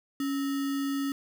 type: tone with sample-and-hold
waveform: sine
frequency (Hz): 277.4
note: C#4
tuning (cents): +1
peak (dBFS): -27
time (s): 0.2-1.12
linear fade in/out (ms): 2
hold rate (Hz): 1575
effects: none